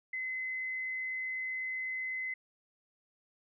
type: tone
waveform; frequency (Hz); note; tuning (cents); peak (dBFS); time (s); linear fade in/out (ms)
sine; 2042; C7; -43; -34; 0.13-2.34; 5
effects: none